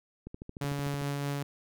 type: click train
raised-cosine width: 3 ms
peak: -28 dBFS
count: 11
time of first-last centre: 0.27-1.016 s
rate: 13.4 Hz
type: tone with tremolo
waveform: sawtooth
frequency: 142 Hz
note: C#3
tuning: 42 cents sharp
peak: -26 dBFS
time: 0.61-1.43 s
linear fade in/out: 5 ms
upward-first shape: triangle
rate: 4.8 Hz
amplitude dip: 25%
effects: none